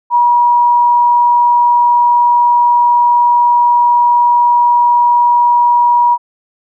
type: tone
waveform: sine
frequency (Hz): 961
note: B5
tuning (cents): -48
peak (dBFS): -6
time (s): 0.1-6.18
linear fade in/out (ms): 50
effects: none